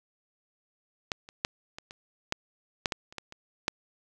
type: clicks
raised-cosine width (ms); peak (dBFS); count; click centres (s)
0.2; -12 / -29 / -9 / -23 / -26 / -10 / -8 / -12 / -30 / -19 / -27 / -8; 12; 1.118 / 1.289 / 1.449 / 1.785 / 1.909 / 2.324 / 2.858 / 2.922 / 3.125 / 3.183 / 3.324 / 3.681
effects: none